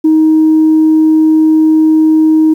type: tone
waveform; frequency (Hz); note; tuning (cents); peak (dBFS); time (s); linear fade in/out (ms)
sine; 314.3; D#4; +18; -3; 0.04-2.54; 10
effects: tanh soft clip ceiling -1 dBFS + 7-bit